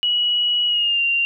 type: tone with pitch glide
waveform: sine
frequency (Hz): 2921 to 2773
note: F#7 to F7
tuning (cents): -23 to -13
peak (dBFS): -16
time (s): 0.03-1.25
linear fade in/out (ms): 0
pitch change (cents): -90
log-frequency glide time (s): 0.67-1.02
effects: none